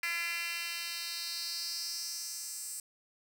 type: tone with high-pass filter sweep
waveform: 10% pulse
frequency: 340.3 Hz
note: F4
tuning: 45 cents flat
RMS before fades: -38 dBFS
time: 0.03-2.8 s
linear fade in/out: 2 ms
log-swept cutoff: 2200 to 7900 Hz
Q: 3
effects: none